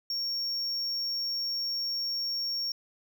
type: tone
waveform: triangle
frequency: 5520 Hz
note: F8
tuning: 21 cents flat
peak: -28 dBFS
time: 0.1-2.72 s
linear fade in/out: 2 ms
effects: none